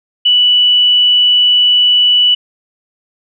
sine tone, 2960 Hz, F#7, in tune, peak -6 dBFS, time 0.25-2.35 s, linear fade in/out 10 ms, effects none

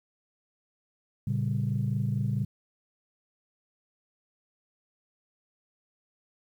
sine chord, G diminished, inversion first, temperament equal with one note detuned, 114.14 / 138.59 / 196 Hz, Bb2 / Db3 / G3, -36 / 0 / 0 cents, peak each -28 / -29 / -32 dBFS, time 1.27-2.45 s, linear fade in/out 5 ms, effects tanh soft clip ceiling -18 dBFS + 10-bit

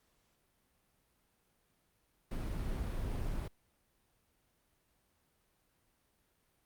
brown noise, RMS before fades -37 dBFS, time 2.31-3.48 s, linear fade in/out 5 ms, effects pink hiss -75 dBFS RMS until 6.65 s + Opus 48 kbps

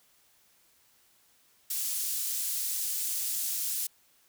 pink high-pass noise, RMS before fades -32 dBFS, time 1.7-3.87 s, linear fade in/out 5 ms, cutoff 7700 Hz, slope 12 dB/octave, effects white hiss -65 dBFS RMS until 4.28 s

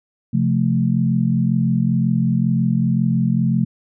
sine chord, F major, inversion second, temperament equal with one note detuned, 132.56 / 174.61 / 220 Hz, C3 / F3 / A3, +23 / 0 / 0 cents, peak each -19 dBFS, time 0.33-3.65 s, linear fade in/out 10 ms, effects none

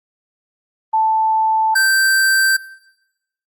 sine / square tone pair in turn, 880 / 1561.2 Hz, A5 / G6, 0 / -8 cents, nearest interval minor seventh, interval 992 cents, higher second, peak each -12 dBFS, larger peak neither, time 0.93-1.75 / 1.75-2.57 s, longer neither, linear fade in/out 10 ms, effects noise-tail reverb RT60 0.9 s tail -19 dB re dry + Opus 24 kbps

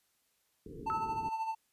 white low-pass noise, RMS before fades -46 dBFS, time 0.66-1.29 s, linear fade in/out 2 ms, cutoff 460 Hz, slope 96 dB/octave
triangle tone with tremolo, 890 Hz, A5, 20 cents sharp, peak -29 dBFS, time 0.86-1.55 s, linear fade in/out 10 ms, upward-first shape sine, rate 13 Hz, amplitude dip 55%
sine tone with exponential decay, 1304 Hz, E6, 19 cents flat, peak -30 dBFS, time 0.9-1.41 s, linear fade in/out 0 ms, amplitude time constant 110 ms
effects white hiss -75 dBFS RMS until 1.72 s + resampled to 32000 Hz

